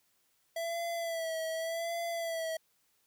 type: tone with vibrato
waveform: square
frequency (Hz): 662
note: E5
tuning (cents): +7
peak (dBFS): -34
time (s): 0.56-2.57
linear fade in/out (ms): 5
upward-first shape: sine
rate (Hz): 0.86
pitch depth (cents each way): 47
effects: white hiss -73 dBFS RMS until 3.06 s